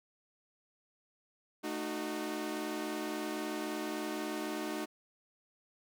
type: chord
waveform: sawtooth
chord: D# diminished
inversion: second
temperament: equal with one note detuned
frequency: 220 / 306.3 / 370 Hz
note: A3 / D#4 / F#4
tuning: 0 / -27 / 0 cents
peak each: -39 / -34 / -37 dBFS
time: 1.63-4.86 s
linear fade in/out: 20 ms
effects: none